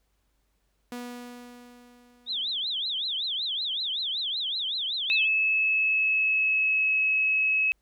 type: tone with exponential decay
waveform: sawtooth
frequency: 243.8 Hz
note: B3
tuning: 22 cents flat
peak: -30 dBFS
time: 0.92-3.13 s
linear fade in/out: 2 ms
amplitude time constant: 480 ms
type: tone with vibrato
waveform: sine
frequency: 3537 Hz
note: A7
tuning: 8 cents sharp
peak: -27 dBFS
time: 2.26-5.28 s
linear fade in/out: 50 ms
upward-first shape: triangle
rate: 5.3 Hz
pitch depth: 290 cents each way
type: tone with pitch glide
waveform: sine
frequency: 2600 to 2572 Hz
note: E7 to E7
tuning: -24 to -43 cents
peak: -21 dBFS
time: 5.1-7.72 s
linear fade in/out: 0 ms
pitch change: -19 cents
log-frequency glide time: 5.26-7 s
effects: added 50 Hz sine -70 dBFS peak until 7.81 s + pink hiss -75 dBFS RMS until 7.81 s